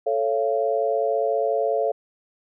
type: chord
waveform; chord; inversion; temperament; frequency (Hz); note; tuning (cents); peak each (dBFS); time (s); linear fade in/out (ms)
sine; A augmented; none; equal with one note detuned; 440 / 554.4 / 684.5; A4 / C#5 / E#5; 0 / 0 / -35; -24; 0.06-1.92; 10
effects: none